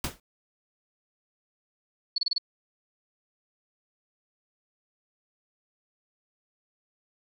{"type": "noise with exponential decay", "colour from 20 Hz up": "pink", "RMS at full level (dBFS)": -26, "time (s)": [0.04, 0.2], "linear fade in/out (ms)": 2, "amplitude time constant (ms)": 33}
{"type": "tone bursts", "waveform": "sine", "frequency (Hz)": 4411, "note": "C#8", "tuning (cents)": -9, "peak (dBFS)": -23, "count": 5, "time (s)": [2.16, 2.382], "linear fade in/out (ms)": 5, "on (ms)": 22, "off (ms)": 28}
{"effects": []}